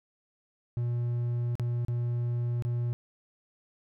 triangle tone with dropouts, 120 Hz, B2, 49 cents flat, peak -25 dBFS, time 0.77-2.93 s, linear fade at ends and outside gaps 0 ms, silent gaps 1.554-1.597 / 1.849-1.883 / 2.623-2.65 s, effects none

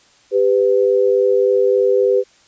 sine tone pair together, 396.2 / 499.6 Hz, G4 / B4, +18 / +20 cents, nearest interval major third, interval 402 cents, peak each -14 dBFS, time 0.31-2.24 s, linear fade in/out 50 ms, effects white hiss -52 dBFS RMS until 2.47 s + resampled to 16000 Hz

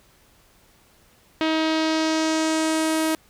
sawtooth tone with low-pass filter sweep, 317.4 Hz, D#4, 35 cents sharp, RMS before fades -22 dBFS, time 1.41-3.15 s, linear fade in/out 0 ms, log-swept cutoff 3400 to 12000 Hz, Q 1.8, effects pink hiss -57 dBFS RMS until 3.29 s

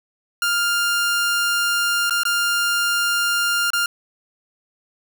sawtooth tone with dropouts, 1400 Hz, F6, 4 cents sharp, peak -14 dBFS, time 0.42-3.86 s, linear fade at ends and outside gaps 2 ms, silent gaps 2.097-2.107 / 2.234-2.252 / 3.704-3.733 s, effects none

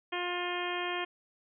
harmonic tone, 354.5 Hz, F4, 26 cents sharp, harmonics 1 / 2 / 3 / 4 / 5 / 6 / 7 / 8 / 9, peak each -37 / -39 / -39 / -44 / -40 / -43 / -41 / -45 / -42 dBFS, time 0.12-1.05 s, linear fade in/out 10 ms, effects none

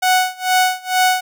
sawtooth tone with tremolo, 740 Hz, F#5, in tune, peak -7 dBFS, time 0.02-1.21 s, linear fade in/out 10 ms, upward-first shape sine, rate 2.2 Hz, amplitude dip 95%, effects none

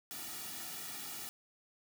white noise with comb filter, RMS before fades -44 dBFS, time 0.11-1.29 s, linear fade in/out 0 ms, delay 1.9 ms, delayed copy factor -1, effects none

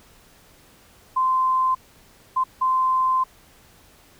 sine tone bursts at uneven times, 1037 Hz, C6, 16 cents flat, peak -17 dBFS, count 3, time 1.16-1.75 / 2.36-2.44 / 2.61-3.24 s, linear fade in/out 10 ms, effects pink hiss -53 dBFS RMS until 4.19 s

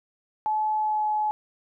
sine tone with pitch glide, 859 to 851.1 Hz, A5 to G#5, -42 to +42 cents, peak -22 dBFS, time 0.46-1.31 s, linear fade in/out 0 ms, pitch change -16 cents, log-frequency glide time 0.79-1.05 s, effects none

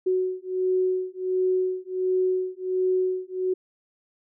sine beating tone pair, 370 / 371.4 Hz, F#4 / F#4, 0 / +7 cents, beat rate 1.4 Hz, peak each -25 dBFS, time 0.06-3.54 s, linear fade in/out 10 ms, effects none

